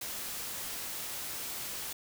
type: noise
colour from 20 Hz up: white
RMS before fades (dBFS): -39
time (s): 0.01-1.93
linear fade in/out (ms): 5
effects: none